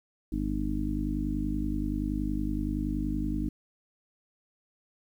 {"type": "harmonic tone with a mistuned harmonic", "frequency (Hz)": 50.6, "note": "G#1", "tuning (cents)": -44, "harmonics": [1, 2, 3, 4, 5, 6], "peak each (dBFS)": [-32, -40, -40, -36, -34, -33], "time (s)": [0.32, 3.49], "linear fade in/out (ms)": 5, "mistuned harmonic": 1, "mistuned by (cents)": -18, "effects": ["10-bit"]}